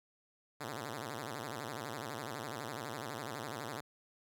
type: tone with vibrato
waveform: 5% pulse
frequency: 128.2 Hz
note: C3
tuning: 35 cents flat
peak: -29 dBFS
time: 0.6-3.81 s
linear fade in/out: 10 ms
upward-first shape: sine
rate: 12 Hz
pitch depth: 290 cents each way
effects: none